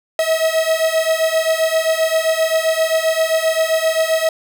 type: beating tone pair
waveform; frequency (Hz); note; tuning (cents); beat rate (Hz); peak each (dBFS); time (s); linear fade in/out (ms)
45% pulse; 639 / 646.6; D#5 / E5; +46 / -34; 7.6; -18 / -17; 0.19-4.29; 2
effects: none